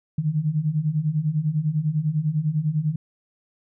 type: beating tone pair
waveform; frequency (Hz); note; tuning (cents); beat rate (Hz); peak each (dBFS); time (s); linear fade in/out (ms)
sine; 146.83 / 156.83; D3 / D#3; 0 / +14; 10; -25 / -22; 0.18-2.96; 5
effects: none